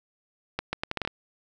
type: accelerating click train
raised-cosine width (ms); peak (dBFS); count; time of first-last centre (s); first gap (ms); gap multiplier
0.3; -12; 8; 0.59-1.075; 140; 0.75
effects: none